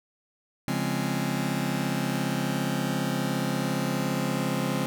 sawtooth chord, Db major seventh, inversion none, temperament just, 138.59 / 173.24 / 207.9 / 259.9 Hz, Db3 / F3 / Ab3 / C4, 0 / -14 / +2 / -11 cents, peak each -27 dBFS, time 0.68-4.86 s, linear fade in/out 0 ms, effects none

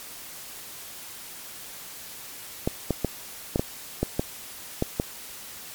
clicks, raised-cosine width 2 ms, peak -9 dBFS, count 9, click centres 2.675 / 2.907 / 3.047 / 3.559 / 3.595 / 4.03 / 4.195 / 4.824 / 4.999 s, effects white hiss -41 dBFS RMS until 5.74 s + MP3 96 kbps

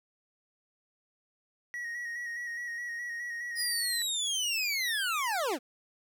triangle tone with vibrato, 1900 Hz, A#6, 33 cents sharp, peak -33 dBFS, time 1.74-4.02 s, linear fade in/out 0 ms, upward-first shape square, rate 4.8 Hz, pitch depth 28 cents each way
25% pulse linear sweep, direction down, 5050 to 219.1 Hz, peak -25 dBFS, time 3.55-5.59 s, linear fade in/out 50 ms
effects none

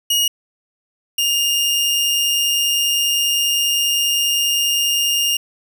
sawtooth tone pair in turn, 2878 / 2825 Hz, F#7 / F7, -49 / +19 cents, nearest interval unison, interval 32 cents, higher first, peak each -11 / -12 dBFS, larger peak first, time 0.1-0.28 / 1.18-5.37 s, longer second, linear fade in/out 5 ms, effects none

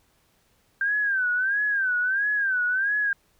sine tone with vibrato, 1571 Hz, G6, 3 cents sharp, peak -21 dBFS, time 0.81-3.13 s, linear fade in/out 2 ms, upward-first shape sine, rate 1.5 Hz, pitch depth 130 cents each way, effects pink hiss -65 dBFS RMS until 3.39 s

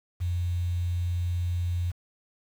sine tone with quantisation, 87.9 Hz, F2, 12 cents sharp, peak -25 dBFS, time 0.2-1.92 s, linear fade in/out 20 ms, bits 8, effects none

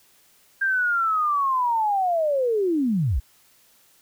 sine linear sweep, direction down, 1600 to 46.25 Hz, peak -19 dBFS, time 0.61-3.2 s, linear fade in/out 10 ms, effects white hiss -58 dBFS RMS until 4.01 s

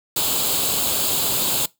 white noise with comb filter, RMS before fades -21 dBFS, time 0.16-1.66 s, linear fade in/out 5 ms, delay 0.26 ms, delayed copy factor +0.7, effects noise-tail reverb RT60 0.2 s tail -22 dB re dry + high-pass 80 Hz 12 dB/octave

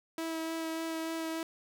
sawtooth tone with vibrato, 324.8 Hz, E4, 26 cents flat, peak -30 dBFS, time 0.18-1.43 s, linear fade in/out 2 ms, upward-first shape sine, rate 3.4 Hz, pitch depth 12 cents each way, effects none

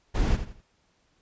brown noise with echo, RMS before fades -23 dBFS, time 0.14-0.37 s, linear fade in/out 20 ms, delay 84 ms, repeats 3, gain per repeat -10 dB, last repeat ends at 0.622 s, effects pink hiss -68 dBFS RMS until 1.21 s + resampled to 16000 Hz

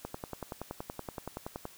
click train, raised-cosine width 1 ms, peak -23 dBFS, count 18, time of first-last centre 0.05-1.654 s, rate 10.6 Hz, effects white hiss -55 dBFS RMS until 1.77 s

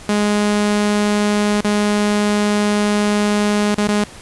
sawtooth tone with dropouts, 207.7 Hz, G#3, in tune, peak -10 dBFS, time 0.09-4.04 s, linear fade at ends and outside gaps 2 ms, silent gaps 1.608-1.646 / 3.745-3.78 / 3.873-3.886 s, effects pink hiss -38 dBFS RMS until 4.21 s + resampled to 24000 Hz

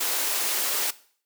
white high-pass noise, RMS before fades -26 dBFS, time 0-0.91 s, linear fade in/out 10 ms, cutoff 310 Hz, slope 24 dB/octave, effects noise-tail reverb RT60 0.5 s tail -18 dB re dry

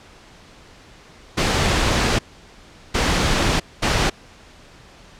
pink noise bursts at uneven times, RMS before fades -18 dBFS, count 3, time 1.37-2.19 / 2.94-3.6 / 3.82-4.1 s, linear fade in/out 10 ms, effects pink hiss -46 dBFS RMS until 5.19 s + low-pass 6000 Hz 12 dB/octave

